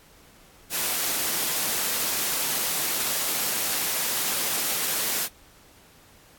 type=high-pass noise; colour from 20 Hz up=white; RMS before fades=-26 dBFS; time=0.7-5.29 s; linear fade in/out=50 ms; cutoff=160 Hz; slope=12 dB/octave; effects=pink hiss -54 dBFS RMS until 6.38 s + AAC 64 kbps